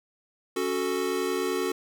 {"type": "chord", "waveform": "square", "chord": "F# minor", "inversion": "second", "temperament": "equal", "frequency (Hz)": [277.2, 370, 440], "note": ["C#4", "F#4", "A4"], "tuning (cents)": [0, 0, 0], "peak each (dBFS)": [-34, -29, -31], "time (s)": [0.56, 1.72], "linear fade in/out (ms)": 5, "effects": []}